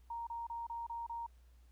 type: tone bursts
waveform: sine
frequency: 932.3 Hz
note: A#5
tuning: in tune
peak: -39 dBFS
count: 6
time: 0.1-1.265 s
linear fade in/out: 5 ms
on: 170 ms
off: 29 ms
effects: added 60 Hz sine -59 dBFS peak until 1.71 s + pink hiss -75 dBFS RMS until 1.71 s